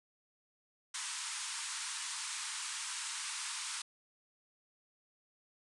white band-pass noise, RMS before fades -41 dBFS, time 0.94-3.82 s, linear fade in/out 5 ms, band 870 to 9800 Hz, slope 96 dB/octave, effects none

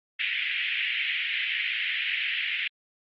pink band-pass noise, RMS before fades -29 dBFS, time 0.19-2.68 s, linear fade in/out 10 ms, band 1900 to 3100 Hz, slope 48 dB/octave, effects Opus 32 kbps

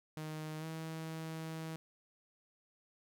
sawtooth tone with pitch glide, 155.5 to 160.61 Hz, D#3 to E3, -1 to -45 cents, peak -37 dBFS, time 0.17-1.76 s, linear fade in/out 0 ms, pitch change +56 cents, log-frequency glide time 0.59-0.65 s, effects none

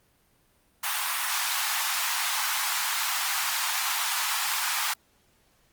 pink high-pass noise, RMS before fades -28 dBFS, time 0.83-4.94 s, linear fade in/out 10 ms, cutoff 820 Hz, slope 48 dB/octave, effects pink hiss -65 dBFS RMS until 5.72 s + Opus 32 kbps

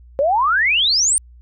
sine exponential sweep, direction up, 530 to 9290 Hz, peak -13 dBFS, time 0.19-1.18 s, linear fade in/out 0 ms, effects added 60 Hz sine -41 dBFS peak until 1.41 s

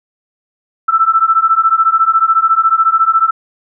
sine beating tone pair, 1318.5 / 1332.5 Hz, E6 / E6, 0 / +18 cents, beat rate 14 Hz, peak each -11 dBFS, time 0.88-3.31 s, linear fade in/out 10 ms, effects none

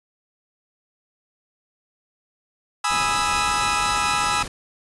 sawtooth chord, E major seventh, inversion first, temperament equal, 830.6 / 987.8 / 1244.5 / 1318.5 Hz, G#5 / B5 / D#6 / E6, 0 / 0 / 0 / 0 cents, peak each -22 / -23 / -22 / -20 dBFS, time 2.84-4.43 s, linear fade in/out 5 ms
pink noise, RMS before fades -33 dBFS, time 2.9-4.48 s, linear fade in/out 5 ms
effects resampled to 24000 Hz

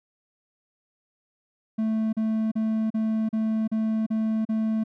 triangle tone bursts, 220 Hz, A3, in tune, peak -20 dBFS, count 8, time 1.78-4.839 s, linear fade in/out 10 ms, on 350 ms, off 37 ms, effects none

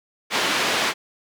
white band-pass noise, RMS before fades -22 dBFS, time 0.3-0.94 s, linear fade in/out 50 ms, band 220 to 3300 Hz, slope 12 dB/octave, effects none

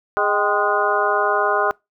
harmonic tone with a mistuned harmonic, 207 Hz, G#3, 5 cents flat, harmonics 2 / 3 / 4 / 5 / 6 / 7, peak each -23 / -23 / -23 / -23 / -23 / -23 dBFS, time 0.17-1.71 s, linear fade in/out 0 ms, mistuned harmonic 4, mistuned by -94 cents, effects noise-tail reverb RT60 0.2 s tail -24 dB re dry

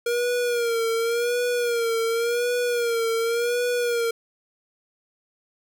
square tone with vibrato, 471.5 Hz, A#4, 20 cents sharp, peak -22 dBFS, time 0.06-4.11 s, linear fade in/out 5 ms, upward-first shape sine, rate 0.9 Hz, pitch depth 62 cents each way, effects none

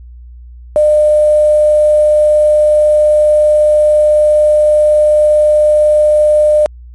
sine tone with quantisation, 603 Hz, D5, 46 cents sharp, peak -5 dBFS, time 0.76-6.66 s, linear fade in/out 0 ms, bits 5, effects added 60 Hz sine -30 dBFS peak until 6.94 s + MP3 48 kbps

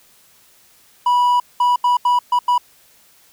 triangle tone bursts at uneven times, 979 Hz, B5, 15 cents flat, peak -10 dBFS, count 6, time 1.06-1.4 / 1.6-1.76 / 1.84-1.97 / 2.05-2.19 / 2.32-2.39 / 2.48-2.58 s, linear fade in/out 5 ms, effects white hiss -52 dBFS RMS until 3.32 s

